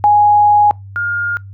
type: tone pair in turn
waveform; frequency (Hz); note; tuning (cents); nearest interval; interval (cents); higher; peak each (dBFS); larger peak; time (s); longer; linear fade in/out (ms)
sine; 830.6 / 1415.7; G#5 / F6; 0 / +23; major sixth; 923; second; -6 / -15; first; 0.04-0.71 / 0.96-1.37; first; 0
effects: noise-tail reverb RT60 0.2 s tail -24 dB re dry + added 98 Hz sine -30 dBFS peak until 1.53 s